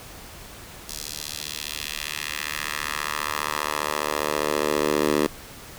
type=tone with high-pass filter sweep; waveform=10% pulse; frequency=74.9 Hz; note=D2; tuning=35 cents sharp; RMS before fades=-27 dBFS; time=0.88-5.27 s; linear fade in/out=10 ms; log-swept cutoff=5400 to 310 Hz; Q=1.3; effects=pink hiss -42 dBFS RMS until 5.78 s